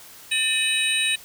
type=tone cluster; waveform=sine; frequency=1791 / 2527 / 2972 / 3826 / 8720 Hz; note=A6 / D#7 / F#7 / A#7 / C#9; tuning=+30 / +26 / +7 / +44 / -29 cents; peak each=-30 / -23 / -28 / -25 / -28 dBFS; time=0.31-1.16 s; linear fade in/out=10 ms; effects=white hiss -45 dBFS RMS until 1.24 s